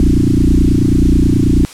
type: tone with frequency modulation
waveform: sine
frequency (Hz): 118.1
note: A#2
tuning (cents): +23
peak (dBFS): -7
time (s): 0-1.65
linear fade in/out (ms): 0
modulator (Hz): 29.3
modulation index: 7
effects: white hiss -34 dBFS RMS until 1.73 s + low-pass 9000 Hz 12 dB/octave